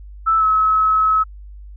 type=tone with pitch glide; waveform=sine; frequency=1318 to 1288.6 Hz; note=E6 to E6; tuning=-1 to -40 cents; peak=-12 dBFS; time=0.26-1.24 s; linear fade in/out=20 ms; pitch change=-39 cents; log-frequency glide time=0.38-0.44 s; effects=added 50 Hz sine -34 dBFS peak until 1.76 s